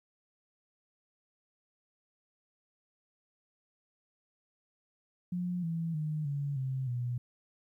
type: tone with pitch steps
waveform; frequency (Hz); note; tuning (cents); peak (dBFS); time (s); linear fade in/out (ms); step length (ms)
sine; 178.1 / 165.22 / 153.26 / 142.18 / 131.89 / 122.35; F3 / E3 / D#3 / C#3 / C3 / B2; +34 / +4 / -26 / +44 / +14 / -16; -31; 5.32-7.18; 5; 310
effects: 12-bit